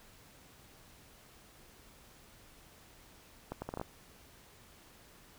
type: accelerating click train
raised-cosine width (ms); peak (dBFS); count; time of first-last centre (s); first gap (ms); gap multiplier
1; -24; 7; 3.52-3.814; 100; 0.7
effects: pink hiss -59 dBFS RMS until 5.38 s